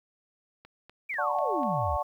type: click train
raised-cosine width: 0.3 ms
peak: -33 dBFS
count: 5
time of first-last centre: 0.65-1.633 s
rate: 4.07 Hz
type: exponential sweep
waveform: sine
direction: down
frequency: 2433 to 61.74 Hz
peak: -30 dBFS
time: 1.09-1.97 s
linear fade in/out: 10 ms
type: chord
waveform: sine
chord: D major seventh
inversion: none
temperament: just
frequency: 587.3 / 734.2 / 881 / 1101.2 Hz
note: D5 / F#5 / A5 / C#6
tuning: 0 / -14 / +2 / -12 cents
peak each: -32 dBFS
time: 1.18-2.03 s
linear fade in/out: 10 ms
effects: 10-bit